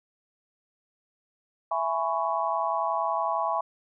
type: chord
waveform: sine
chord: C# minor seventh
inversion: first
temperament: just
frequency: 665.2 / 831.5 / 997.9 / 1108.7 Hz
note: E5 / G#5 / B5 / C#6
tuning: +16 / +2 / +18 / 0 cents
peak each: -30 dBFS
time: 1.71-3.61 s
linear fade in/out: 5 ms
effects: none